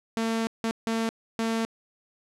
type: tone bursts at uneven times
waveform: sawtooth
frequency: 226.1 Hz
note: A3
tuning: 47 cents sharp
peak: -21 dBFS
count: 4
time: 0.17-0.47 / 0.64-0.71 / 0.87-1.09 / 1.39-1.65 s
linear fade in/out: 0 ms
effects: low-pass 9000 Hz 12 dB/octave